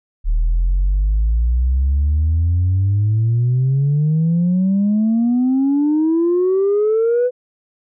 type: exponential sweep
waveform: sine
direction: up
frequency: 37.3 to 504 Hz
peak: -11 dBFS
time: 0.24-7.31 s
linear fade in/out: 50 ms
effects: tanh soft clip ceiling -10 dBFS